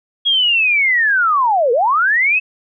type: linear two-way sweep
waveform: sine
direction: down then up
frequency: 3322 to 445.8 to 2641 Hz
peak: -11 dBFS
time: 0.25-2.4 s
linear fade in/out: 20 ms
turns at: 1.72 s
effects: none